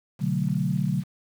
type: chord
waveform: sine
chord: B minor seventh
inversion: none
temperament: equal with one note detuned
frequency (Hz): 125.48 / 146.83 / 185 / 220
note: B2 / D3 / F#3 / A3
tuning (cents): +28 / 0 / 0 / 0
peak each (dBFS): -30 / -26 / -26 / -32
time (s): 0.19-1.04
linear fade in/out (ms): 50
effects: 8-bit